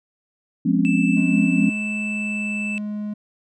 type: chord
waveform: sine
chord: Db major seventh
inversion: first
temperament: equal with one note detuned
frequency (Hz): 174.61 / 207.7 / 257 / 277.2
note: F3 / Ab3 / C4 / Db4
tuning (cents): 0 / 0 / -31 / 0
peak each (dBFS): -21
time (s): 0.65-1.7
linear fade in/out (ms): 10
type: tone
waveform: triangle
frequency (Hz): 2640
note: E7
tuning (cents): +2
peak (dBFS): -24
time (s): 0.85-2.78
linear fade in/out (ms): 0
type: tone with pitch glide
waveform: triangle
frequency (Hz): 211.7 to 209.4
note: G#3 to G#3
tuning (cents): +33 to +15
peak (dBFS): -23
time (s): 1.16-3.14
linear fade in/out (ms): 10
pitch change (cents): -18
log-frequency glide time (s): 1.99-2.54
effects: resampled to 24000 Hz